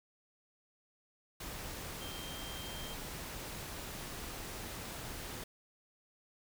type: tone in noise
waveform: sine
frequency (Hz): 3169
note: G7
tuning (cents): +18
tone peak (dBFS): -48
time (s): 2.01-2.94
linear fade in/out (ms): 5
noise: pink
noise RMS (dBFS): -44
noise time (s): 1.4-5.44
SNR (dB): -7
effects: none